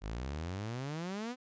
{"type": "exponential sweep", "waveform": "sawtooth", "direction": "up", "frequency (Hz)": [49, 258.8], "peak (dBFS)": -33, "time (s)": [0.01, 1.36], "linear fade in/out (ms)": 50, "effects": ["resampled to 16000 Hz"]}